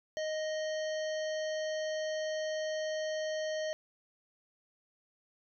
harmonic tone, 622.3 Hz, D#5, in tune, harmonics 1 / 3 / 5 / 7 / 9 / 10, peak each -33 / -43 / -47 / -50 / -52 / -53 dBFS, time 0.17-3.73 s, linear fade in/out 0 ms, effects none

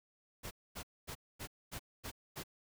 pink noise bursts, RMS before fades -44 dBFS, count 7, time 0.43-2.437 s, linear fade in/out 20 ms, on 81 ms, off 240 ms, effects none

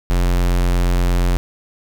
square tone, 44.26 Hz, F1, 24 cents sharp, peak -14 dBFS, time 0.1-1.37 s, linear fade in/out 0 ms, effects none

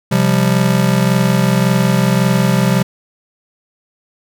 square chord, C suspended fourth, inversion none, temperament just, 130.81 / 174.42 / 196.22 Hz, C3 / F3 / G3, 0 / -2 / +2 cents, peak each -16 dBFS, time 0.11-2.83 s, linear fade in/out 10 ms, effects none

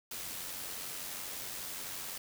white noise with amplitude modulation, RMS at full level -40 dBFS, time 0.11-2.18 s, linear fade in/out 5 ms, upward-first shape sine, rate 91.7 Hz, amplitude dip 35%, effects none

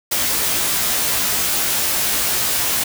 white noise with comb filter, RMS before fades -19 dBFS, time 0.11-2.84 s, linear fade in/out 10 ms, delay 17 ms, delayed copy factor +1, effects none

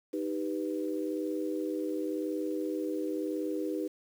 sine chord, Eb augmented, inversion none, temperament equal, 311.1 / 392 / 493.9 Hz, Eb4 / G4 / B4, 0 / 0 / 0 cents, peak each -33 / -36 / -37 dBFS, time 0.13-3.88 s, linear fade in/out 10 ms, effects 9-bit

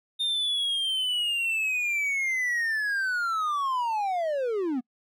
triangle linear sweep, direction down, 3655 to 234.2 Hz, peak -23 dBFS, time 0.19-4.81 s, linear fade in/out 20 ms, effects noise-tail reverb RT60 0.1 s tail -26 dB re dry

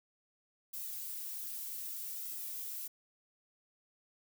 violet noise with flanger, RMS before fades -42 dBFS, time 0.73-2.88 s, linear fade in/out 10 ms, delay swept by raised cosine 1.7 to 3.5 ms, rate 0.64 Hz, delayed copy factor -0.65, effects none

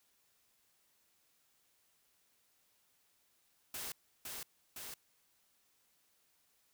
white noise with echo, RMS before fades -43 dBFS, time 3.74-3.92 s, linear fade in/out 2 ms, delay 510 ms, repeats 2, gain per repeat -2 dB, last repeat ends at 4.94 s, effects white hiss -74 dBFS RMS until 6.73 s

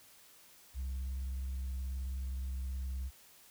sine tone with vibrato, 65.41 Hz, C2, in tune, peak -33 dBFS, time 0.74-3.11 s, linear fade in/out 50 ms, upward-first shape sine, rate 19 Hz, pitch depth 52 cents each way, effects tanh soft clip ceiling -34 dBFS + white hiss -60 dBFS RMS until 3.5 s

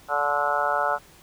harmonic tone with a mistuned harmonic, 145.1 Hz, D3, 21 cents flat, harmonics 3 / 4 / 5 / 6 / 7 / 8 / 9 / 10, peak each -37 / -28 / -28 / -28 / -31 / -35 / -27 / -29 dBFS, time 0.08-0.99 s, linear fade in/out 50 ms, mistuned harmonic 7, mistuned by +34 cents, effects pink hiss -52 dBFS RMS until 1.22 s

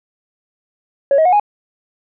sine tone with pitch steps, 556 / 635 / 725.2 / 828.3 Hz, C#5 / D#5 / F#5 / G#5, +5 / +35 / -35 / -5 cents, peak -7 dBFS, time 1.11-1.398 s, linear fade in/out 2 ms, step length 72 ms, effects tanh soft clip ceiling -6 dBFS

